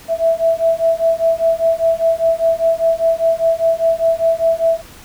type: beating tone pair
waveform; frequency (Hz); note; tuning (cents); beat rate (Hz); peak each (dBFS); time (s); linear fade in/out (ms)
sine; 657 / 662; E5 / E5; -6 / +7; 5; -15; 0.08-4.82; 50
effects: pink hiss -40 dBFS RMS until 5.04 s